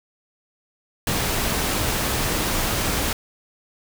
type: noise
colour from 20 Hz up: pink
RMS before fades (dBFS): -23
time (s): 1.07-3.13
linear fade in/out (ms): 2
effects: none